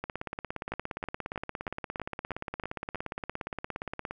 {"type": "two click trains", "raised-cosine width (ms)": 0.5, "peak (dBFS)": [-19, -20], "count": [71, 8], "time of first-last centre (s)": [[0.04, 4.11], [0.72, 2.956]], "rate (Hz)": [17.2, 3.13], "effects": []}